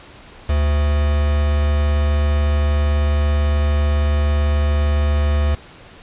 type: tone with quantisation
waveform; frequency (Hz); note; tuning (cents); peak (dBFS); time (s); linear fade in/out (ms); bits
triangle; 73.5; D2; +2; -12; 0.49-5.55; 5; 4
effects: pink hiss -42 dBFS RMS until 6.02 s + resampled to 8000 Hz